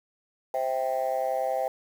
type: chord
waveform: sine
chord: C major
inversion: none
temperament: just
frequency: 523.3 / 654.1 / 784.9 Hz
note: C5 / E5 / G5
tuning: 0 / -14 / +2 cents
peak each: -28 dBFS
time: 0.54-1.68 s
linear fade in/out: 2 ms
effects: tanh soft clip ceiling -19 dBFS + 8-bit